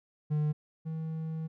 triangle tone pair in turn, 150.9 / 159.87 Hz, D3 / D#3, +47 / +47 cents, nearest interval minor second, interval 100 cents, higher second, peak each -24 / -31 dBFS, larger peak first, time 0.3-0.53 / 0.85-1.48 s, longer second, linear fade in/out 20 ms, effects none

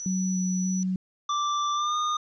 sine tone, 5920 Hz, F#8, in tune, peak -33 dBFS, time 0-0.83 s, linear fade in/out 0 ms
sine tone with vibrato, 185 Hz, F#3, in tune, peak -24 dBFS, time 0.06-0.96 s, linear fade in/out 2 ms, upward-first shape square, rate 1.7 Hz, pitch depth 11 cents each way
square tone with pitch glide, 1174.7 to 1221.8 Hz, D6 to D#6, 0 to -32 cents, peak -25 dBFS, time 1.29-2.17 s, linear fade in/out 5 ms, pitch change +68 cents, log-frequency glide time 1.74-1.96 s
effects resampled to 16000 Hz + 10-bit

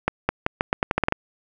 accelerating click train, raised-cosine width 0.5 ms, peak -4 dBFS, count 11, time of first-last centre 0.08-1.124 s, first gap 210 ms, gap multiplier 0.83, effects none

